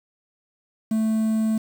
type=tone with quantisation; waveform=triangle; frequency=220 Hz; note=A3; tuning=in tune; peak=-17 dBFS; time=0.91-1.58 s; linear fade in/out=5 ms; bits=7; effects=none